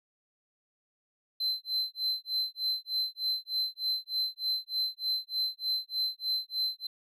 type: tone with tremolo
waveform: triangle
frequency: 4075 Hz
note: C8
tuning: 47 cents flat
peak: -25 dBFS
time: 1.4-6.87 s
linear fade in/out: 5 ms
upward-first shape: sine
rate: 3.3 Hz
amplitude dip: 100%
effects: none